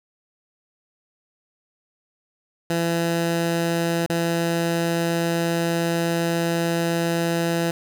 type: tone with dropouts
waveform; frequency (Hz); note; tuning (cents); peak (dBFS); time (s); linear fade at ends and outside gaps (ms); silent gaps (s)
15% pulse; 168.3; E3; +36; -14; 2.7-7.71; 2; 4.062-4.098
effects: none